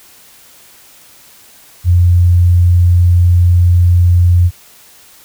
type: tone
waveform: sine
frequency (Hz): 88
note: F2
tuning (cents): +14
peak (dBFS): -5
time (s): 1.84-4.51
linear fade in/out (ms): 50
effects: white hiss -42 dBFS RMS until 5.24 s